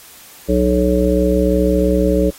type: harmonic tone with a mistuned harmonic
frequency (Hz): 61.5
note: B1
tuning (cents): -7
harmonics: 1 / 3 / 5 / 7 / 9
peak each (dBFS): -18 / -18 / -18 / -18 / -18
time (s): 0.48-2.31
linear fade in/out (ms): 20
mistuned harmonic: 1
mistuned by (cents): +54
effects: white hiss -41 dBFS RMS until 2.38 s + AAC 48 kbps